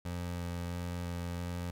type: tone with vibrato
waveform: 25% pulse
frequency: 87.31 Hz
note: F2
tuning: in tune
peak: -32 dBFS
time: 0.05-1.71 s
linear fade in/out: 5 ms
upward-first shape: square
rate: 1.5 Hz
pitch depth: 8 cents each way
effects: none